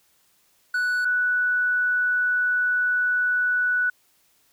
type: tone pair in turn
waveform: triangle / sine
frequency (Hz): 1480 / 1480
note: F#6 / F#6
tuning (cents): 0 / 0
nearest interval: unison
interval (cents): 0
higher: neither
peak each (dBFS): -19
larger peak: neither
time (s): 0.74-1.05 / 1.05-3.9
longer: second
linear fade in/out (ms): 5
effects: white hiss -63 dBFS RMS until 4.52 s